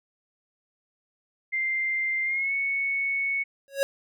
sine tone with pitch glide, 2093 to 2214 Hz, C7 to C#7, 0 to -3 cents, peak -24 dBFS, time 1.52-3.44 s, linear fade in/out 20 ms, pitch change +97 cents, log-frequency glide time 2.24-2.53 s
square tone with exponential growth, 552 Hz, C#5, 7 cents flat, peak -18 dBFS, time 3.68-3.83 s, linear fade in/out 0 ms, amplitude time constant 32 ms
effects none

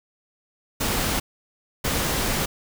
pink noise bursts at uneven times, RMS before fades -24 dBFS, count 2, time 0.8-1.2 / 1.84-2.46 s, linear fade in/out 10 ms, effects none

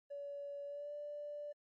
triangle tone with pitch glide, 569 to 586.7 Hz, C#5 to D5, +45 to -2 cents, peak -39 dBFS, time 0.1-1.53 s, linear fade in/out 20 ms, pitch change +53 cents, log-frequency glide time 0.65-0.93 s, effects tanh soft clip ceiling -41 dBFS + AAC 64 kbps

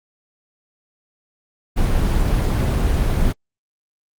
brown noise, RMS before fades -17 dBFS, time 1.76-3.33 s, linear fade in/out 20 ms, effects Opus 24 kbps

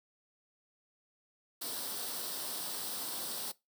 white noise with comb filter, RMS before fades -39 dBFS, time 1.61-3.52 s, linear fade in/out 10 ms, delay 0.22 ms, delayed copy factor +0.6, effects noise-tail reverb RT60 0.2 s tail -20 dB re dry + high-pass 200 Hz 12 dB/octave

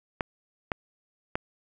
clicks, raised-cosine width 0.5 ms, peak -12 dBFS, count 3, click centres 0.208 / 0.718 / 1.355 s, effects none

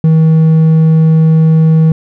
sine tone with hard clipping, 159.7 Hz, D#3, 45 cents sharp, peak -5 dBFS, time 0.04-1.92 s, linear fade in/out 2 ms, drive 3 dB, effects none

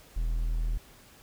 triangle tone, 40.48 Hz, E1, 31 cents flat, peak -24 dBFS, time 0.16-0.78 s, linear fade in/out 10 ms, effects pink hiss -55 dBFS RMS until 1.22 s

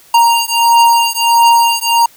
square beating tone pair, 932 / 933.5 Hz, A#5 / A#5, -1 / +2 cents, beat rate 1.5 Hz, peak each -11 dBFS, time 0.14-2.06 s, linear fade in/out 5 ms, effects white hiss -44 dBFS RMS until 2.16 s

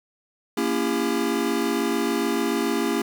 square chord, A# diminished seventh, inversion none, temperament just, 233.1 / 279.7 / 335.6 / 402.8 Hz, A#3 / C#4 / E4 / G4, 0 / +16 / +31 / +47 cents, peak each -28 dBFS, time 0.57-3.02 s, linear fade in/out 5 ms, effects 8-bit

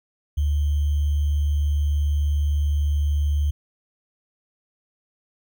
sine tone with sample-and-hold, 73.4 Hz, D2, in tune, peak -18 dBFS, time 0.37-3.51 s, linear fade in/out 10 ms, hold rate 3150 Hz, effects none

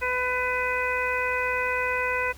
harmonic tone, 501 Hz, B4, 25 cents sharp, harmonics 1 / 2 / 3 / 4 / 5, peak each -30 / -30 / -30 / -30 / -30 dBFS, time 0.01-2.33 s, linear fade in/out 20 ms, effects added 64 Hz sine -45 dBFS peak until 2.37 s + pink hiss -50 dBFS RMS until 2.37 s

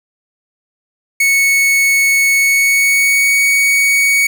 45% pulse tone with pitch glide, 2211 to 2238 Hz, C#7 to C#7, -5 to +16 cents, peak -9 dBFS, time 1.2-4.27 s, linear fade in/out 5 ms, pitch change +21 cents, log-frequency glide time 2.33-3.39 s, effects 7-bit

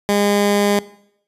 15% pulse tone, 203.8 Hz, G#3, 32 cents flat, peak -8 dBFS, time 0.09-0.79 s, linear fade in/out 0 ms, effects noise-tail reverb RT60 0.7 s tail -19 dB re dry + resampled to 32000 Hz

